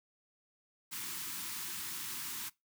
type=band-stop noise; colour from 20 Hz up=white; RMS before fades=-41 dBFS; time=0.91-2.5 s; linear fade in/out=20 ms; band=380 to 870 Hz; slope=96 dB/octave; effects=noise-tail reverb RT60 0.2 s tail -22 dB re dry + high-pass 100 Hz 12 dB/octave